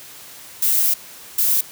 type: noise bursts at uneven times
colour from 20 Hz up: violet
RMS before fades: -17 dBFS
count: 2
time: 0.62-0.94 / 1.38-1.61 s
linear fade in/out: 5 ms
effects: white hiss -40 dBFS RMS until 1.71 s + high-pass 60 Hz 12 dB/octave